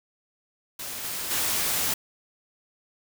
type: noise with level steps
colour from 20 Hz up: white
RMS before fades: -35 / -32 / -26 dBFS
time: 0.79-1.94 s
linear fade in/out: 5 ms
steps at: 1.03 / 1.3 s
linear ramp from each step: 20 ms
effects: none